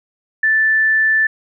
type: tone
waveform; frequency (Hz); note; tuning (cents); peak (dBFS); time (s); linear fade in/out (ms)
sine; 1760; A6; 0; -11; 0.43-1.27; 5
effects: none